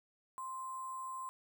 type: tone with sample-and-hold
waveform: sine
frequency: 1046.5 Hz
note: C6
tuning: in tune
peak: -40 dBFS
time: 0.38-1.29 s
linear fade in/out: 0 ms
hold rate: 8820 Hz
effects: none